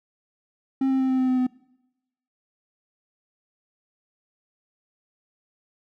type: tone with pitch steps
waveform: triangle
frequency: 267 / 264.7 / 262.4 / 260.1 / 257.9 / 255.7 / 253.5 Hz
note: C4 / C4 / C4 / C4 / C4 / C4 / B3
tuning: +35 / +20 / +5 / -10 / -25 / -40 / +45 cents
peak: -17 dBFS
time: 0.81-1.468 s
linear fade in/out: 5 ms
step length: 94 ms
effects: noise-tail reverb RT60 0.9 s tail -22 dB re dry